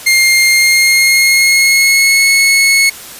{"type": "tone with pitch glide", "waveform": "sawtooth", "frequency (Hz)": [2120, 2190], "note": ["C7", "C#7"], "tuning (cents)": [22, -22], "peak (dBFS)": -3, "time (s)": [0.06, 2.9], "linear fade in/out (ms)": 10, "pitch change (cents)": 56, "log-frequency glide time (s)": [0.51, 2.27], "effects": ["white hiss -30 dBFS RMS until 3.19 s", "resampled to 32000 Hz"]}